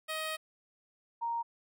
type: tone pair in turn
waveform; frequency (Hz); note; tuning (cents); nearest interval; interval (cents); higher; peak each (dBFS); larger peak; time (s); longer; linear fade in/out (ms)
10% pulse / sine; 629 / 932.1; D#5 / A#5; +19 / 0; perfect fifth; 681; second; -26 / -31; first; 0.08-0.37 / 1.21-1.43; first; 20
effects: none